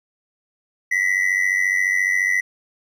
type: ring-modulated tone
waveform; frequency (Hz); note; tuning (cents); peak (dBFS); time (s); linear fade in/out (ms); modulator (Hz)
triangle; 1975.5; B6; 0; -12; 0.91-2.41; 10; 47.2
effects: none